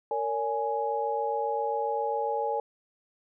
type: tone cluster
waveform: sine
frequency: 459.6 / 567 / 834 Hz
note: A#4 / C#5 / G#5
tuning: -25 / +39 / +7 cents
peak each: -31 / -33 / -29 dBFS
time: 0.11-2.6 s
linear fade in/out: 2 ms
effects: none